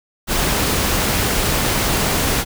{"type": "noise", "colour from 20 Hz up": "pink", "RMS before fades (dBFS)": -18, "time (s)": [0.27, 2.45], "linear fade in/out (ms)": 50, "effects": []}